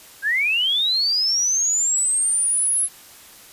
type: linear sweep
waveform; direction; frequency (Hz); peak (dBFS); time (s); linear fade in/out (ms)
sine; up; 1556 to 11000; -17; 0.22-2.89; 50
effects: white hiss -45 dBFS RMS until 3.52 s + resampled to 32000 Hz